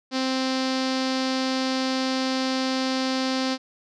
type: tone with low-pass filter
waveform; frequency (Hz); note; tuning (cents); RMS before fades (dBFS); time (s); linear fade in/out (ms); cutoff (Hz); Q
sawtooth; 261.6; C4; 0; -25; 0.11-3.58; 50; 4800; 3.5
effects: none

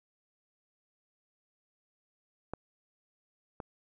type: clicks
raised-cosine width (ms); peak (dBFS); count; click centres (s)
1; -22 / -25; 2; 2.536 / 3.602
effects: none

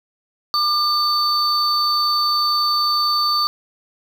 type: tone pair together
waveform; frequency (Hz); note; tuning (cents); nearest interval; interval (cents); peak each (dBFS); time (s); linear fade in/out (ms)
triangle; 1200 / 4531; D6 / C#8; +37 / +37; octave + major seventh; 2300; -17; 0.54-3.47; 0
effects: none

